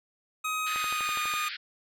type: tone with pitch glide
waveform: 25% pulse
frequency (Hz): 1260 to 1225.5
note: D#6 to D#6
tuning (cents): +21 to -27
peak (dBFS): -25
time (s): 0.44-1.49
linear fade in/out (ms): 10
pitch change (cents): -48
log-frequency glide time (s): 0.67-1.18
type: band-pass noise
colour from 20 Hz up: pink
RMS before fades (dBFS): -38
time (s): 0.66-1.57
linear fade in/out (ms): 10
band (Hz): 1400 to 4900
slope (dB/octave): 96
type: click train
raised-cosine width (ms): 0.5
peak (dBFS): -24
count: 8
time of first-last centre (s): 0.76-1.339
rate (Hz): 12.1
effects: none